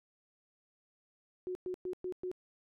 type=tone bursts; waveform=sine; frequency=365.7 Hz; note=F#4; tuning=20 cents flat; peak=-35 dBFS; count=5; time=1.47-2.315 s; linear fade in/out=0 ms; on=81 ms; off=110 ms; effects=none